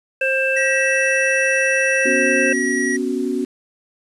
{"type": "harmonic tone", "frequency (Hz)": 530, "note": "C5", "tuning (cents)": 22, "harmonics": [1, 3, 5], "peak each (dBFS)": [-20, -21, -20], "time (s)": [0.21, 2.53], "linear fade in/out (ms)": 5}
{"type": "tone", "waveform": "square", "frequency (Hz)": 1916, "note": "A#6", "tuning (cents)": 47, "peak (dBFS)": -21, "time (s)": [0.56, 2.97], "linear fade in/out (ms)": 10}
{"type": "chord", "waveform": "sine", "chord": "B suspended second", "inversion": "none", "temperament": "equal", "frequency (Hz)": [246.9, 277.2, 370], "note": ["B3", "C#4", "F#4"], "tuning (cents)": [0, 0, 0], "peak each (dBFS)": -23, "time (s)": [2.05, 3.45], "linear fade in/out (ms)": 10}
{"effects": ["resampled to 24000 Hz", "7-bit"]}